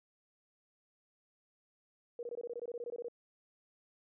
sine tone bursts, 477.4 Hz, A#4, 41 cents sharp, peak -38 dBFS, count 15, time 2.19-3.084 s, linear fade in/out 2 ms, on 40 ms, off 21 ms, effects none

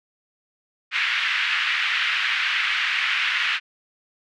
white band-pass noise, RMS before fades -23 dBFS, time 0.91-3.6 s, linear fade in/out 50 ms, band 1500 to 2800 Hz, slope 24 dB/octave, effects none

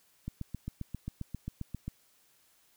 click train, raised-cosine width 5 ms, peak -24 dBFS, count 13, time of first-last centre 0.28-1.88 s, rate 7.5 Hz, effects white hiss -67 dBFS RMS until 2.76 s

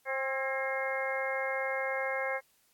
harmonic tone with a mistuned harmonic, 266.1 Hz, C4, 29 cents sharp, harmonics 2 / 3 / 4 / 5 / 6 / 7 / 8, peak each -34 / -39 / -41 / -44 / -38 / -44 / -36 dBFS, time 0.05-2.41 s, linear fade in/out 50 ms, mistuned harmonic 6, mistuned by +38 cents, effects white hiss -69 dBFS RMS until 2.73 s + AAC 64 kbps

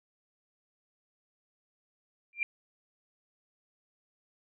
sine tone with exponential growth, 2377 Hz, D7, 20 cents sharp, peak -23 dBFS, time 2.33-2.43 s, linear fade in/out 1 ms, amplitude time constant 21 ms, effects none

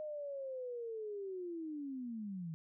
sine linear sweep, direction down, 618 to 155.5 Hz, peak -40 dBFS, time 0-2.54 s, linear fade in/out 0 ms, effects none

